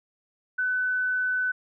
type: tone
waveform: sine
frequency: 1504 Hz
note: F#6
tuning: 28 cents sharp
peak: -23 dBFS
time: 0.58-1.52 s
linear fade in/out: 10 ms
effects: none